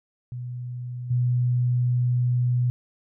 sine tone with level steps, 123.3 Hz, B2, 2 cents flat, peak -30 / -19 dBFS, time 0.32-2.7 s, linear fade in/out 0 ms, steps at 1.1 s, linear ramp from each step 10 ms, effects none

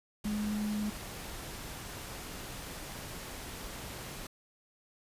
sine tone in noise, 210.3 Hz, G#3, 22 cents sharp, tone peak -31 dBFS, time 0.25-0.9 s, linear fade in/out 5 ms, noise pink, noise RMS -43 dBFS, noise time 0.24-4.27 s, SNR +9 dB, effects resampled to 32000 Hz

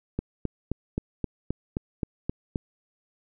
click train, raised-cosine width 3 ms, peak -14 dBFS, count 10, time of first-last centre 0.19-2.558 s, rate 3.8 Hz, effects none

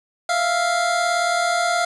25% pulse tone pair together, 659.3 / 698 Hz, E5 / F5, 0 / -1 cents, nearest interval minor second, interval 99 cents, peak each -22 / -15 dBFS, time 0.29-1.85 s, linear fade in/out 5 ms, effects resampled to 24000 Hz + 7-bit

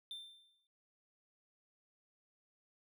triangle tone with exponential decay, 3572 Hz, A7, 25 cents sharp, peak -40 dBFS, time 0.11-0.67 s, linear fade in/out 1 ms, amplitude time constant 120 ms, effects none

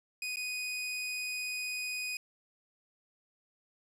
sawtooth tone with dropouts, 2489 Hz, D#7, in tune, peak -31 dBFS, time 0.22-2.17 s, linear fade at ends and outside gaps 2 ms, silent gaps 0.359-0.369 s, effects low-pass 12000 Hz 12 dB/octave + 10-bit

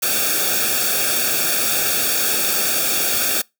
white noise with comb filter, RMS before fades -19 dBFS, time 0.02-3.42 s, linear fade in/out 10 ms, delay 0.99 ms, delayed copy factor -0.95, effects noise-tail reverb RT60 0.2 s tail -24 dB re dry

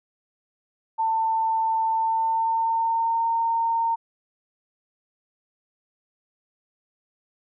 sine tone with pitch glide, 894 to 916.5 Hz, A5 to A#5, +27 to -30 cents, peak -20 dBFS, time 0.98-3.96 s, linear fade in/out 20 ms, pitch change +43 cents, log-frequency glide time 1.9-3.25 s, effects none

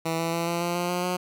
10% pulse tone with pitch steps, 163.8 / 166.09 / 168.41 / 170.76 / 173.14 / 175.56 / 178.01 / 180.49 Hz, E3 / E3 / E3 / F3 / F3 / F3 / F3 / F#3, -11 / +13 / +37 / -39 / -15 / +9 / +33 / -43 cents, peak -17 dBFS, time 0.05-1.17 s, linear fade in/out 10 ms, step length 140 ms, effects none

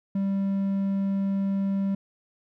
triangle tone, 196 Hz, G3, in tune, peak -21 dBFS, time 0.15-1.95 s, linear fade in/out 5 ms, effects none

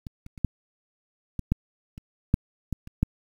clicks, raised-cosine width 5 ms, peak -24 / -30 / -30 / -10 / -17 / -9 / -28 / -6 / -16 / -29 / -8 dBFS, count 11, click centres 0.068 / 0.264 / 0.378 / 0.447 / 1.393 / 1.52 / 1.979 / 2.341 / 2.727 / 2.874 / 3.03 s, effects 8-bit

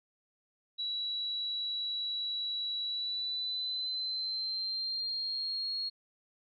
sine tone with pitch glide, 3915 to 4294 Hz, B7 to C8, -16 to +44 cents, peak -32 dBFS, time 0.78-5.9 s, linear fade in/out 20 ms, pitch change +160 cents, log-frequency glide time 2.84-5.74 s, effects MP3 48 kbps

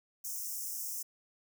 white high-pass noise, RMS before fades -39 dBFS, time 0.24-1.03 s, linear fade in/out 10 ms, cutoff 5300 Hz, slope 96 dB/octave, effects none

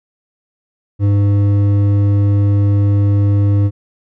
sine tone with hard clipping, 101.1 Hz, G#2, 46 cents flat, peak -11 dBFS, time 0.99-3.71 s, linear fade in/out 50 ms, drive 8 dB, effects none

